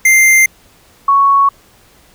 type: tone pair in turn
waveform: square / sine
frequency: 2093 / 1110.8 Hz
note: C7 / C#6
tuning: 0 / +3 cents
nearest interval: major seventh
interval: 1097 cents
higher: first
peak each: -6 dBFS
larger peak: neither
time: 0.05-0.46 / 1.08-1.49 s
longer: neither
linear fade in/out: 5 ms
effects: pink hiss -47 dBFS RMS until 2.14 s